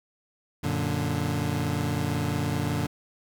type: chord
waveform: 25% pulse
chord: Gb augmented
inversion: none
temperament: equal with one note detuned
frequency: 92.5 / 117.9 / 146.83 Hz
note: Gb2 / Bb2 / D3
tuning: 0 / +20 / 0 cents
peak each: -27 / -27 / -25 dBFS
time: 0.63-2.87 s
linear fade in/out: 10 ms
effects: none